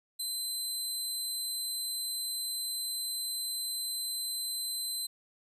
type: tone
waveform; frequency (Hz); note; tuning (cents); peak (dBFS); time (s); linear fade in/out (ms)
20% pulse; 4065; B7; +49; -27; 0.19-5.07; 10
effects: resampled to 32000 Hz